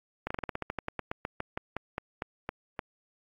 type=slowing click train; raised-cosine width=0.5 ms; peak=-17 dBFS; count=21; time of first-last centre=0.27-2.792 s; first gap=35 ms; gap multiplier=1.12; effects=AAC 64 kbps